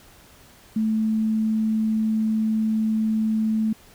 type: tone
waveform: sine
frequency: 219 Hz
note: A3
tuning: 8 cents flat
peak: -19 dBFS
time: 0.76-3.73 s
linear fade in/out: 5 ms
effects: pink hiss -51 dBFS RMS until 3.94 s